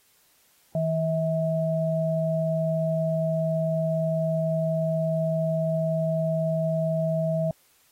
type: tone pair together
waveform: sine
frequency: 160.9 / 645.6 Hz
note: E3 / E5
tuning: -42 / -36 cents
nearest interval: 2 octaves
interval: 2406 cents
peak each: -25 dBFS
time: 0.75-7.51 s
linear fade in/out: 2 ms
effects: white hiss -62 dBFS RMS until 7.91 s + AAC 48 kbps